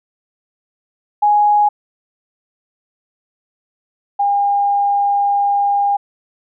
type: tone pair in turn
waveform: sine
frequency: 830.6 / 807.4 Hz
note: G#5 / G#5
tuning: 0 / -49 cents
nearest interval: unison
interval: 49 cents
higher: first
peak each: -9 / -12 dBFS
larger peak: first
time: 1.22-1.69 / 4.19-5.97 s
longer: second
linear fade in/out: 10 ms
effects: none